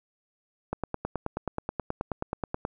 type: click train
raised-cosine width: 1 ms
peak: -15 dBFS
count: 19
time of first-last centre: 0.73-2.651 s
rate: 9.37 Hz
effects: none